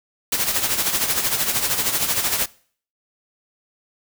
white noise with tremolo, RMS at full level -19 dBFS, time 0.32-2.46 s, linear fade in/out 5 ms, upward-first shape sine, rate 13 Hz, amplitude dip 60%, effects noise-tail reverb RT60 0.5 s tail -22 dB re dry

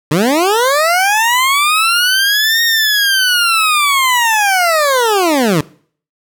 20% pulse linear two-way sweep, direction up then down, 139.2 to 1864.7 to 139.2 Hz, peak -5 dBFS, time 0.11-5.61 s, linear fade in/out 5 ms, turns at 2.63 s, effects noise-tail reverb RT60 0.5 s tail -21 dB re dry

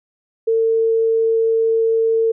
sine tone, 451.1 Hz, A4, 43 cents sharp, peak -13 dBFS, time 0.47-2.32 s, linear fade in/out 10 ms, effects none

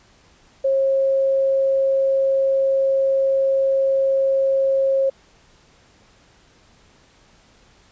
sine tone, 540 Hz, C#5, 45 cents flat, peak -15 dBFS, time 0.64-5.1 s, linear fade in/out 10 ms, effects pink hiss -54 dBFS RMS until 7.91 s + resampled to 16000 Hz

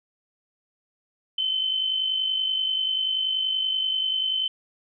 sine tone with amplitude modulation, 3064 Hz, G7, 40 cents flat, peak -20 dBFS, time 1.38-4.48 s, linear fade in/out 5 ms, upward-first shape sine, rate 50.4 Hz, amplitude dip 50%, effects none

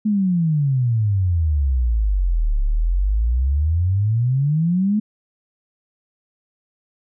sine exponential two-way sweep, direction down then up, 217.5 to 34.61 to 217.5 Hz, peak -15 dBFS, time 0.05-5 s, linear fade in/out 10 ms, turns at 2.61 s, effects none

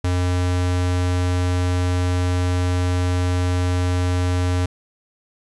square tone, 90 Hz, F#2, 47 cents flat, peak -18 dBFS, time 0.04-4.66 s, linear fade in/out 5 ms, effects resampled to 24000 Hz + 9-bit

